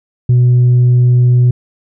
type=tone with tanh clipping; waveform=sine; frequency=123.47 Hz; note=B2; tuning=in tune; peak=-6 dBFS; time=0.29-1.51 s; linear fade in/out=5 ms; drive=1 dB; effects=none